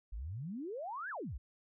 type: exponential two-way sweep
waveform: sine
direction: up then down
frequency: 46.25 to 1760 to 46.25 Hz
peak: -39 dBFS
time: 0.12-1.38 s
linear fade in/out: 10 ms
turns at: 1.1 s
effects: none